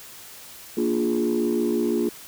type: chord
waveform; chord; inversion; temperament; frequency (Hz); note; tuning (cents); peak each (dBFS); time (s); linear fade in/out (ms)
sine; Bb dominant seventh; none; equal; 233.1 / 293.7 / 349.2 / 415.3; Bb3 / D4 / F4 / Ab4; 0 / 0 / 0 / 0; -24 / -27 / -23 / -26; 0.77-2.09; 5
effects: tanh soft clip ceiling -14 dBFS + white hiss -43 dBFS RMS until 2.27 s